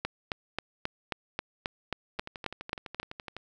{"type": "two click trains", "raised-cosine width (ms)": 0.3, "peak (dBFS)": [-23, -14], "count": [15, 12], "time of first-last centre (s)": [[2.19, 3.366], [0.05, 2.999]], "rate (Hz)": [11.9, 3.73], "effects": []}